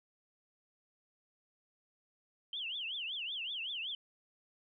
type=tone with vibrato; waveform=sine; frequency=3045 Hz; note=F#7; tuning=49 cents sharp; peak=-37 dBFS; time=2.53-3.95 s; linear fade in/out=2 ms; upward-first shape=triangle; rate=5.3 Hz; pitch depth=290 cents each way; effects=none